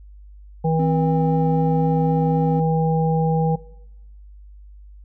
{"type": "harmonic tone", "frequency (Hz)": 160.9, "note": "E3", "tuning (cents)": -42, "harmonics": [1, 3, 5], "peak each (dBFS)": [-18, -23, -25], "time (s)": [0.64, 3.56], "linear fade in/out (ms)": 10}
{"type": "tone with vibrato", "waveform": "triangle", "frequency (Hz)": 261.6, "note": "C4", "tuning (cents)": 0, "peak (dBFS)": -22, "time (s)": [0.79, 2.6], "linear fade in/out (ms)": 5, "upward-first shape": "sine", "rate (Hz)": 3.9, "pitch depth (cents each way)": 14}
{"effects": ["noise-tail reverb RT60 0.9 s tail -21 dB re dry", "added 50 Hz sine -40 dBFS peak until 5.04 s"]}